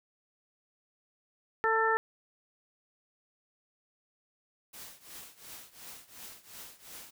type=harmonic tone; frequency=445.8 Hz; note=A4; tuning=23 cents sharp; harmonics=1 / 2 / 3 / 4; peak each=-30 / -30 / -30 / -30 dBFS; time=1.64-1.97 s; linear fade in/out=0 ms
type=noise with tremolo; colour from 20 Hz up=white; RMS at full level=-45 dBFS; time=4.73-7.11 s; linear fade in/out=10 ms; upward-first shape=triangle; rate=2.8 Hz; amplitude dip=90%
effects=none